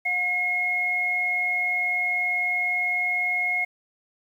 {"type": "tone pair together", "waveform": "sine", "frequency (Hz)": [718.4, 2159], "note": ["F5", "C#7"], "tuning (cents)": [49, -46], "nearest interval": "octave + perfect fifth", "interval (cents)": 1905, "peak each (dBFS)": [-32, -22], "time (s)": [0.05, 3.65], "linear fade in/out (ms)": 10, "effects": ["9-bit"]}